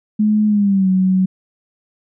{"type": "tone with pitch glide", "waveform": "sine", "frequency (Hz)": [212.5, 187.14], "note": ["G#3", "F#3"], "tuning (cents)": [40, 20], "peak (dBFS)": -11, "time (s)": [0.19, 1.26], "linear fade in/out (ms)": 10, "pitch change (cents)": -220, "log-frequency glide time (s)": [0.47, 0.89], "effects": []}